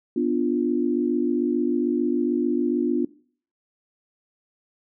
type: chord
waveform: sine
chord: B diminished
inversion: none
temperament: equal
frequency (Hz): 246.9 / 293.7 / 349.2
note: B3 / D4 / F4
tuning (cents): 0 / 0 / 0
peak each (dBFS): -24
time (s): 0.16-3.05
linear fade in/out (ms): 5
effects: noise-tail reverb RT60 0.5 s tail -21 dB re dry